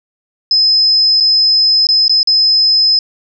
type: tone with dropouts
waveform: sine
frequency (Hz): 5100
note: D#8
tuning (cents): +42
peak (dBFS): -7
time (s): 0.51-2.99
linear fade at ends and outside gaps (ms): 2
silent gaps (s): 1.202-1.206 / 1.87-1.888 / 2.081-2.095 / 2.231-2.273
effects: none